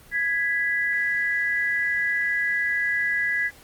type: tone pair together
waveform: sine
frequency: 1661.2 / 1978.8 Hz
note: G#6 / B6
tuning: 0 / +3 cents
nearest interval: minor third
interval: 303 cents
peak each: -24 dBFS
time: 0.11-3.51 s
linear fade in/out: 50 ms
effects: pink hiss -50 dBFS RMS until 3.63 s + Opus 32 kbps